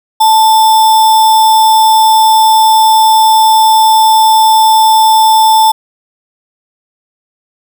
sine tone with sample-and-hold, 880 Hz, A5, in tune, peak -3 dBFS, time 0.2-5.72 s, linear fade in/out 10 ms, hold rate 4410 Hz, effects none

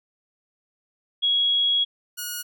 sine / 5% pulse tone pair in turn, 3322 / 1447.7 Hz, G#7 / F#6, 0 / -38 cents, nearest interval octave + major second, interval 1438 cents, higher first, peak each -18 dBFS, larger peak neither, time 1.22-1.85 / 2.17-2.43 s, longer first, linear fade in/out 20 ms, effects none

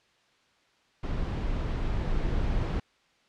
brown noise with level ramp, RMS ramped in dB -30 to -27 dBFS, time 1.03-2.8 s, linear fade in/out 5 ms, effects white hiss -65 dBFS RMS until 3.28 s + low-pass 4000 Hz 12 dB/octave

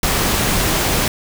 pink noise, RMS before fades -17 dBFS, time 0.03-1.08 s, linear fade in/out 2 ms, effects none

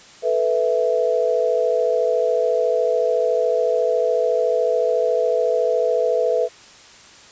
sine chord, A suspended second, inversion none, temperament equal, 440 / 493.9 / 659.3 Hz, A4 / B4 / E5, 0 / 0 / 0 cents, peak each -22 / -19 / -21 dBFS, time 0.22-6.49 s, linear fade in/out 50 ms, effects white hiss -45 dBFS RMS until 7.31 s + resampled to 16000 Hz

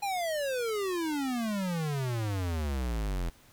square exponential sweep, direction down, 828 to 40.95 Hz, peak -30 dBFS, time 0.02-3.3 s, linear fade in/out 10 ms, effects pink hiss -59 dBFS RMS until 3.52 s

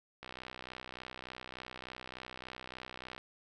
click train, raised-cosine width 0.3 ms, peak -28 dBFS, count 188, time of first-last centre 0.23-3.18 s, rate 63.4 Hz, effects none

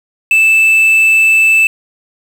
triangle tone with quantisation, 2637 Hz, E7, in tune, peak -4 dBFS, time 0.31-1.67 s, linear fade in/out 2 ms, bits 5, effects none

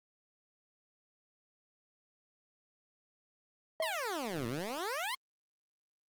triangle tone with exponential decay, 642 Hz, E5, 46 cents flat, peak -26 dBFS, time 3.8-4.04 s, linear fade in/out 1 ms, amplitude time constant 51 ms
15% pulse exponential two-way sweep, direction down then up, 1097 to 110 to 1097 Hz, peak -28 dBFS, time 3.82-5.15 s, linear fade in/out 5 ms, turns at 4.47 s
effects Opus 32 kbps

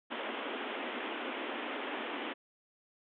pink band-pass noise, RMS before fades -39 dBFS, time 0.1-2.34 s, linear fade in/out 20 ms, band 230 to 3400 Hz, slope 96 dB/octave, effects none

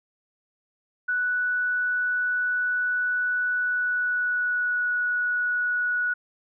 sine tone with pitch glide, 1480 to 1466.4 Hz, F#6 to F#6, 0 to -16 cents, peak -22 dBFS, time 1.08-6.14 s, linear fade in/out 10 ms, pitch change -16 cents, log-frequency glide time 3.54-4.91 s, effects none

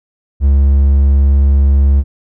triangle tone, 69.3 Hz, C#2, in tune, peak -4 dBFS, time 0.4-2.04 s, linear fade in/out 50 ms, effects none

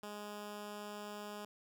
10% pulse tone, 207.7 Hz, G#3, in tune, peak -36 dBFS, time 0.03-1.45 s, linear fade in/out 2 ms, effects none

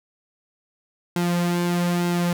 sawtooth tone with flanger, 174.61 Hz, F3, in tune, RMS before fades -22 dBFS, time 1.16-2.33 s, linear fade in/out 2 ms, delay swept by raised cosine 1.7 to 4.2 ms, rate 1.1 Hz, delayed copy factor -0.55, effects none

